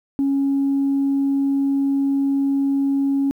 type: tone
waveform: sine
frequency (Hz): 276.1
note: C#4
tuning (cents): -7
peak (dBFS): -15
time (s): 0.19-3.31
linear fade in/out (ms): 0
effects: tanh soft clip ceiling -13 dBFS + 9-bit